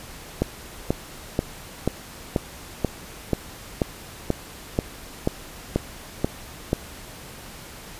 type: click train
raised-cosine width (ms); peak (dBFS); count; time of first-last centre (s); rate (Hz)
2; -6; 14; 0.42-6.731; 2.06
effects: pink hiss -41 dBFS RMS until 7.99 s + resampled to 32000 Hz